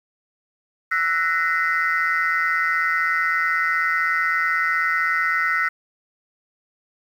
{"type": "tone cluster", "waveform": "sine", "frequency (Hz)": [1325, 1481, 1868, 2036], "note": ["E6", "F#6", "A#6", "C7"], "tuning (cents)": [9, 1, 3, -48], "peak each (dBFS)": -23, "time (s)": [0.91, 5.69], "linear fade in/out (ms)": 10, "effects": ["tanh soft clip ceiling -11 dBFS", "8-bit"]}